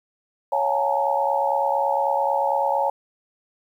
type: tone cluster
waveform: sine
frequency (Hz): 556 / 696 / 787 / 851 / 920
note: C#5 / F5 / G5 / G#5 / A#5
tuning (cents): +5 / -6 / +7 / +42 / -23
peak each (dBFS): -24 / -29 / -29 / -23 / -25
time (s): 0.52-2.9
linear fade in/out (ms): 5
effects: 9-bit